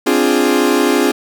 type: chord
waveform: 40% pulse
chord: D half-diminished seventh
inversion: third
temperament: equal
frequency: 261.6 / 293.7 / 349.2 / 415.3 Hz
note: C4 / D4 / F4 / Ab4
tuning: 0 / 0 / 0 / 0 cents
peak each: -16 dBFS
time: 0.06-1.12 s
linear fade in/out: 10 ms
effects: none